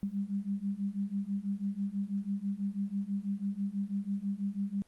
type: beating tone pair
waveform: sine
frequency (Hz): 196 / 202.1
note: G3 / G#3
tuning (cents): 0 / -47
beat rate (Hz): 6.1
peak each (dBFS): -35 / -34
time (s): 0.03-4.82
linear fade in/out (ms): 0
effects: pink hiss -67 dBFS RMS until 4.87 s + Opus 32 kbps